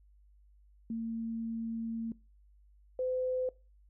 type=tone pair in turn; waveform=sine; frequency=227.3 / 510.3 Hz; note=A#3 / C5; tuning=-43 / -43 cents; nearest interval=octave + major second; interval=1400 cents; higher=second; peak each=-33 / -30 dBFS; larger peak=second; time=0.9-2.12 / 2.99-3.49 s; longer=first; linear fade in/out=2 ms; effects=noise-tail reverb RT60 0.3 s tail -22 dB re dry + added 50 Hz sine -59 dBFS peak until 3.89 s